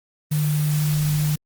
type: tone in noise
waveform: sine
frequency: 150.4 Hz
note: D3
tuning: 42 cents sharp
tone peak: -18 dBFS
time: 0.31-1.36 s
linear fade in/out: 10 ms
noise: white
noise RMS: -32 dBFS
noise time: 0.31-1.36 s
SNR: +11 dB
effects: Opus 32 kbps